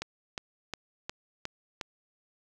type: click train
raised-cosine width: 0.2 ms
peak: -17 dBFS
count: 6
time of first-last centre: 0.02-1.812 s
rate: 2.79 Hz
effects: none